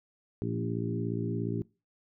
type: harmonic tone with a mistuned harmonic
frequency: 57.1 Hz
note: A#1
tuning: 35 cents flat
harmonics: 2 / 3 / 4 / 5 / 6 / 7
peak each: -34 / -36 / -37 / -38 / -39 / -39 dBFS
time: 0.42-1.62 s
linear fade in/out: 0 ms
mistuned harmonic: 5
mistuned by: +17 cents
effects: noise-tail reverb RT60 0.3 s tail -23 dB re dry